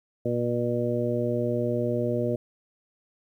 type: harmonic tone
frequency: 120 Hz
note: B2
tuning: 49 cents flat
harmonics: 1 / 2 / 3 / 4 / 5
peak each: -30 / -30 / -30 / -30 / -30 dBFS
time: 0.25-2.36 s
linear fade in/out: 5 ms
effects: 10-bit